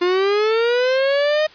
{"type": "linear sweep", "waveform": "45% pulse", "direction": "up", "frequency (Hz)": [349.2, 622.3], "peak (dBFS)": -15, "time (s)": [0.01, 1.47], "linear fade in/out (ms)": 10, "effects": ["white hiss -45 dBFS RMS until 1.54 s", "resampled to 11025 Hz"]}